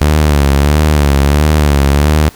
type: tone with vibrato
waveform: sawtooth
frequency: 73 Hz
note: D2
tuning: 10 cents flat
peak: -3 dBFS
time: 0.01-2.29 s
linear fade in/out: 0 ms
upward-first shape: sine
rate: 1.5 Hz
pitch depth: 87 cents each way
effects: pink hiss -38 dBFS RMS until 2.35 s